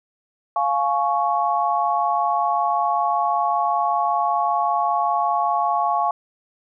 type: chord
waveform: sine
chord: Db major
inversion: first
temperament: equal with one note detuned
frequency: 698.5 / 843.7 / 1108.7 Hz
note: F5 / Ab5 / Db6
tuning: 0 / +27 / 0 cents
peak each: -22 dBFS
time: 0.56-6.11 s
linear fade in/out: 2 ms
effects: none